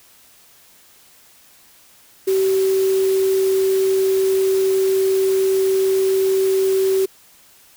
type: tone in noise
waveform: sine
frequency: 383 Hz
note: G4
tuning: 40 cents flat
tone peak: -14 dBFS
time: 2.27-7.06 s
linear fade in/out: 10 ms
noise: white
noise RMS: -32 dBFS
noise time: 2.27-7.06 s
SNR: +15 dB
effects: white hiss -50 dBFS RMS until 7.76 s